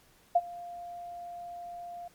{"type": "tone with ADSR envelope", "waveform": "sine", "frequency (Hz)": 698.5, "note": "F5", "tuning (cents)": 0, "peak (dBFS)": -17, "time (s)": [0.35, 2.08], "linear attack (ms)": 9, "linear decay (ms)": 43, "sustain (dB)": -22, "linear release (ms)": 5, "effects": ["pink hiss -62 dBFS RMS until 2.14 s", "MP3 96 kbps"]}